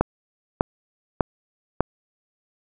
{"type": "click train", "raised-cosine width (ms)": 1, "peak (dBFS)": -3, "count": 4, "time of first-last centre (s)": [0.01, 1.806], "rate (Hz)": 1.67, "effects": []}